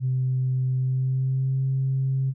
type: tone with pitch glide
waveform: sine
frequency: 129.1 to 133.42 Hz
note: C3 to C3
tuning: -23 to +34 cents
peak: -20 dBFS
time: 0-2.34 s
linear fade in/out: 50 ms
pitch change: +57 cents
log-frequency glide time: 0.76-1.63 s
effects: tanh soft clip ceiling -16 dBFS